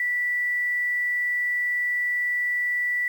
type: tone with quantisation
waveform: sine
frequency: 1962 Hz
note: B6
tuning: 12 cents flat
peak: -22 dBFS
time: 0-3.08 s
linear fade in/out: 2 ms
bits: 8
effects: none